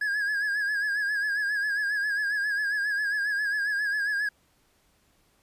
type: tone with vibrato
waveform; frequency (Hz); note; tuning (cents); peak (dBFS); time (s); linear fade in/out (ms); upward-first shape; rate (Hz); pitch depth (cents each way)
triangle; 1661.2; G#6; 0; -23; 0.01-4.29; 5; sine; 7.4; 63
effects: pink hiss -66 dBFS RMS until 5.42 s + resampled to 32000 Hz